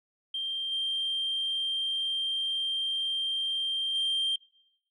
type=tone with level steps; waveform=sine; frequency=3171 Hz; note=G7; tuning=19 cents sharp; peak=-29 / -26 / -23 dBFS; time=0.34-4.36 s; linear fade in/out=5 ms; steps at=0.71 / 3.94 s; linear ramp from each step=20 ms; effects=noise-tail reverb RT60 0.8 s tail -24 dB re dry + tanh soft clip ceiling -24 dBFS